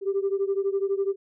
sine beating tone pair, 389.3 / 401.3 Hz, G4 / G4, -12 / +41 cents, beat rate 12 Hz, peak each -24 / -26 dBFS, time 0.01-1.16 s, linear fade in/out 50 ms, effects tanh soft clip ceiling -17 dBFS

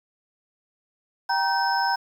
sine tone cluster, 783 / 945 / 1543 / 5220 Hz, G5 / A#5 / G6 / E8, -2 / +23 / -28 / -18 cents, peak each -25 / -24 / -27 / -30 dBFS, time 1.29-1.96 s, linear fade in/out 10 ms, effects 8-bit

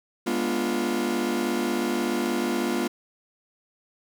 40% pulse chord, G# diminished seventh, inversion none, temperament equal with one note detuned, 207.7 / 244.2 / 293.7 / 349.2 Hz, G#3 / B3 / D4 / F4, 0 / -19 / 0 / 0 cents, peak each -31 / -27 / -32 / -27 dBFS, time 0.26-2.88 s, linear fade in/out 10 ms, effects none

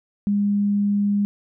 sine tone, 203.4 Hz, G#3, 36 cents flat, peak -17 dBFS, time 0.27-1.25 s, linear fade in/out 0 ms, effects none

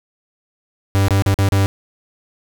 45% pulse tone with dropouts, 98 Hz, G2, in tune, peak -12 dBFS, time 0.95-1.66 s, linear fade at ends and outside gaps 0 ms, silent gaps 1.083-1.107 / 1.222-1.262 / 1.342-1.388 / 1.488-1.522 s, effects none

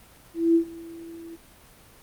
sine tone with ADSR envelope, 332.8 Hz, E4, 17 cents sharp, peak -14 dBFS, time 0.34-1.37 s, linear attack 210 ms, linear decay 93 ms, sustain -23 dB, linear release 28 ms, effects pink hiss -52 dBFS RMS until 2.02 s + Opus 32 kbps

